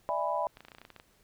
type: chord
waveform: sine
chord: E dominant seventh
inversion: third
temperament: just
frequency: 593.3 / 659.3 / 824.1 / 988.9 Hz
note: D5 / E5 / G#5 / B5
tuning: +18 / 0 / -14 / +2 cents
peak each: -34 / -34 / -35 / -32 dBFS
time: 0.09-0.47 s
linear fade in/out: 0 ms
type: clicks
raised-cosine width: 0.3 ms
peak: -32 dBFS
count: 12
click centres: 0.571 / 0.606 / 0.65 / 0.684 / 0.718 / 0.749 / 0.784 / 0.816 / 0.851 / 0.903 / 0.963 / 0.999 s
effects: pink hiss -66 dBFS RMS until 1.23 s